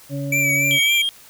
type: harmonic tone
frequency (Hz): 140.3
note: C#3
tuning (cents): +21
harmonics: 1 / 2 / 4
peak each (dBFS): -25 / -28 / -31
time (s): 0.09-0.8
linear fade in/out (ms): 50
type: tone with vibrato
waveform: square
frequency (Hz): 2310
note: D7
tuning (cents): -29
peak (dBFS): -17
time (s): 0.32-1.02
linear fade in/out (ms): 5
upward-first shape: triangle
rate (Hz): 3.6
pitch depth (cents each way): 52
type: tone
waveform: triangle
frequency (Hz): 3225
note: G7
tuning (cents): +48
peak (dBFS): -17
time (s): 0.71-1.09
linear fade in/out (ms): 0
effects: white hiss -46 dBFS RMS until 1.29 s